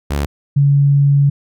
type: tone pair in turn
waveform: sawtooth / sine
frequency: 71.6 / 141.35 Hz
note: D2 / C#3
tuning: -43 / +34 cents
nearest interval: octave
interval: 1177 cents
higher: second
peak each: -12 / -8 dBFS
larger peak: second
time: 0.1-0.26 / 0.56-1.3 s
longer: second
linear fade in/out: 10 ms
effects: none